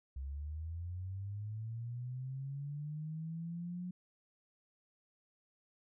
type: linear sweep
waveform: sine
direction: up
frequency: 65.41 to 181.5 Hz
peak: -39 dBFS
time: 0.16-3.91 s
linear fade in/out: 5 ms
effects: none